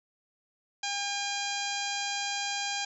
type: harmonic tone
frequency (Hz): 806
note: G5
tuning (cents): +48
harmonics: 1 / 2 / 3 / 4 / 5 / 6 / 7 / 8 / 9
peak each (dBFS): -36 / -39 / -38 / -38 / -40 / -39 / -44 / -41 / -42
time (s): 0.83-2.85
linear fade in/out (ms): 5
effects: none